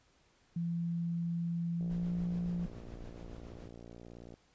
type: tone with pitch glide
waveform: sine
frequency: 169.7 to 174.47 Hz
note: F3 to F3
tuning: -49 to -1 cents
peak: -32 dBFS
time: 0.56-2.66 s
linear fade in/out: 5 ms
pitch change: +48 cents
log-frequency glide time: 1.77-2.09 s
type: click train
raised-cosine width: 2 ms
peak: -37 dBFS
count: 149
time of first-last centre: 1.81-4.34 s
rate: 58.5 Hz
type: noise with tremolo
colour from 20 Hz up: brown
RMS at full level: -46 dBFS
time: 1.9-3.68 s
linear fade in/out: 2 ms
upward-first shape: triangle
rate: 7.1 Hz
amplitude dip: 55%
effects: pink hiss -69 dBFS RMS until 4.54 s + resampled to 16000 Hz